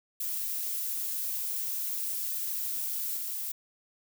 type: noise with level steps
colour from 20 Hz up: violet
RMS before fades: -33 / -35 dBFS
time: 0.2-3.52 s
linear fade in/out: 5 ms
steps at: 3.17 s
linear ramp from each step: 2 ms
effects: none